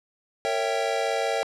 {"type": "chord", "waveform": "square", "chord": "A# diminished seventh", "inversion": "none", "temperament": "equal with one note detuned", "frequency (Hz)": [458.7, 554.4, 659.3, 784], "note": ["A#4", "C#5", "E5", "G5"], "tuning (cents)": [-28, 0, 0, 0], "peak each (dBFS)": -30, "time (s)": [0.45, 1.43], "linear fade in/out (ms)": 0, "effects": ["low-pass 7000 Hz 12 dB/octave"]}